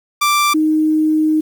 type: tone pair in turn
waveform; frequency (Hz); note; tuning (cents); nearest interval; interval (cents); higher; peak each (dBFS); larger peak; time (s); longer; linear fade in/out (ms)
sawtooth / sine; 1176 / 310.6; D6 / D#4; +2 / -3; octave + major seventh; 2305; first; -8 / -11; first; 0.21-0.54 / 0.54-1.41; second; 10
effects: 7-bit